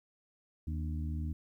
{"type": "harmonic tone with a mistuned harmonic", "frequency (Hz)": 79.1, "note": "D#2", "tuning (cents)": 29, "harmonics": [1, 2, 3, 4], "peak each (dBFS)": [-34, -42, -44, -47], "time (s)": [0.67, 1.33], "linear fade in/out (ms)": 5, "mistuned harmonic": 4, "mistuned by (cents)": -96, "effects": ["12-bit"]}